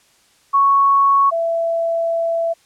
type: tone pair in turn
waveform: sine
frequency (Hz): 1108.7 / 666.9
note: C#6 / E5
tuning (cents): 0 / +20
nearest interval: major sixth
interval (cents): 880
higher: first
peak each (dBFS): -10 / -16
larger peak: first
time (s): 0.53-1.31 / 1.31-2.54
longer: second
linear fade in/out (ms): 20
effects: white hiss -55 dBFS RMS until 2.65 s + low-pass 9000 Hz 12 dB/octave